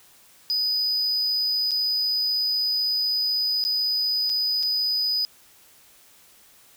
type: tone with dropouts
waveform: triangle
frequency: 4978 Hz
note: D#8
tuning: in tune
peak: -20 dBFS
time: 0.5-5.25 s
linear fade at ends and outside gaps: 0 ms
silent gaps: 1.709-1.716 / 3.64-3.65 / 4.295-4.299 / 4.628-4.632 s
effects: white hiss -54 dBFS RMS until 6.76 s